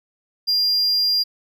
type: tone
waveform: triangle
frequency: 4800 Hz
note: D8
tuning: 37 cents sharp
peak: -15 dBFS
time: 0.47-1.24 s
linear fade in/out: 20 ms
effects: none